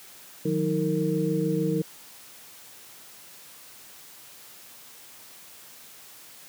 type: tone cluster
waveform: sine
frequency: 155.7 / 182.3 / 315.3 / 459.9 Hz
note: D#3 / F#3 / D#4 / A#4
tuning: +2 / -25 / +23 / -23 cents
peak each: -28 dBFS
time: 0.45-1.82 s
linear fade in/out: 5 ms
effects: white hiss -48 dBFS RMS until 6.48 s + high-pass 100 Hz 12 dB/octave